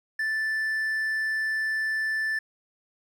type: tone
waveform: triangle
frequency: 1760 Hz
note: A6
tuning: in tune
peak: -23 dBFS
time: 0.19-2.39 s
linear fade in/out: 5 ms
effects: 10-bit